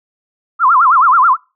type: tone with vibrato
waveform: sine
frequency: 1182 Hz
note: D6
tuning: 11 cents sharp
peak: -6 dBFS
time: 0.59-1.37 s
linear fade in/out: 50 ms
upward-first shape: sine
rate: 9.3 Hz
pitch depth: 290 cents each way
effects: noise-tail reverb RT60 0.3 s tail -26 dB re dry